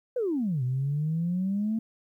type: exponential two-way sweep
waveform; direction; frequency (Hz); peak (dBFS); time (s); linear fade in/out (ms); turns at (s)
sine; down then up; 523.3 to 123.47 to 226.9; -24; 0.16-1.79; 5; 0.63
effects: tanh soft clip ceiling -20 dBFS + 11-bit